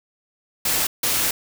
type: noise bursts at uneven times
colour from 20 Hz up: white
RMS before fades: -21 dBFS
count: 2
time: 0.65-0.87 / 1.03-1.31 s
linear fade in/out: 5 ms
effects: none